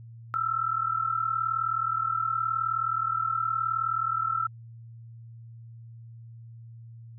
sine tone pair together, 1308.9 / 1348 Hz, E6 / E6, -13 / +38 cents, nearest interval minor second, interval 51 cents, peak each -28 dBFS, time 0.34-4.47 s, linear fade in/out 0 ms, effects added 115 Hz sine -43 dBFS peak until 7.18 s

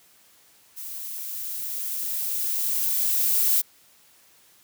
violet noise with level ramp, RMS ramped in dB -36 to -20 dBFS, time 0.76-3.62 s, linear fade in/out 20 ms, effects white hiss -57 dBFS RMS until 4.63 s + high-pass 60 Hz 12 dB/octave

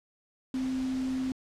sine tone in noise, 260 Hz, C4, 11 cents flat, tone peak -28 dBFS, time 0.54-1.32 s, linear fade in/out 2 ms, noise pink, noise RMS -45 dBFS, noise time 0.54-1.32 s, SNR +14 dB, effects low-pass 7000 Hz 12 dB/octave

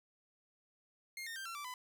sawtooth tone with pitch steps, 2127 / 1830.4 / 1575.1 / 1355.5 / 1166.5 / 1003.8 Hz, C7 / A#6 / G6 / E6 / D6 / B5, +28 / -32 / +8 / +48 / -12 / +28 cents, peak -39 dBFS, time 1.17-1.74 s, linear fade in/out 2 ms, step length 95 ms, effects none

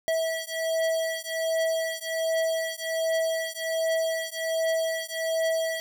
square beating tone pair, 650 / 651.3 Hz, E5 / E5, -24 / -21 cents, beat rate 1.3 Hz, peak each -29 dBFS, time 0.08-5.8 s, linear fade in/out 0 ms, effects none

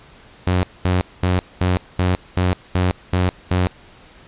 sawtooth tone bursts, 91 Hz, F#2, 28 cents flat, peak -11 dBFS, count 9, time 0.47-3.67 s, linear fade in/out 0 ms, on 160 ms, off 220 ms, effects pink hiss -46 dBFS RMS until 4.27 s + resampled to 8000 Hz

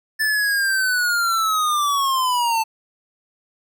square linear sweep, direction down, 1760 to 880 Hz, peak -18 dBFS, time 0.19-2.64 s, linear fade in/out 20 ms, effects none

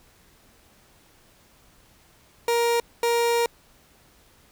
30% pulse tone bursts at uneven times, 470 Hz, A#4, 14 cents sharp, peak -17 dBFS, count 2, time 2.48-2.8 / 3.03-3.46 s, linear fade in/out 2 ms, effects pink hiss -57 dBFS RMS until 4.51 s

